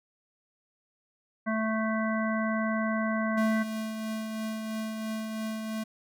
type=harmonic tone; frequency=219.9 Hz; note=A3; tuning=1 cent flat; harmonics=1 / 3 / 5 / 7 / 9; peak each=-28 / -33 / -35 / -36 / -38 dBFS; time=1.46-3.64 s; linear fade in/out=20 ms
type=tone with tremolo; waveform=square; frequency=219.4 Hz; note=A3; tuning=5 cents flat; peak=-31 dBFS; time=3.37-5.84 s; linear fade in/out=10 ms; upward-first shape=triangle; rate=3 Hz; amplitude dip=35%
effects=none